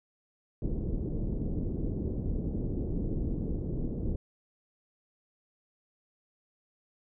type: low-pass noise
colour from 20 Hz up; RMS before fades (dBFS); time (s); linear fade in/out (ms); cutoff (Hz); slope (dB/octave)
pink; -32; 0.62-4.16; 2; 390; 24
effects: none